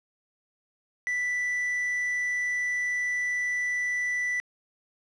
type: tone with quantisation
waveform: triangle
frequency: 1975.5 Hz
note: B6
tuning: in tune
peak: -24 dBFS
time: 1.07-4.4 s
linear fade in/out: 0 ms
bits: 8
effects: low-pass 9000 Hz 12 dB/octave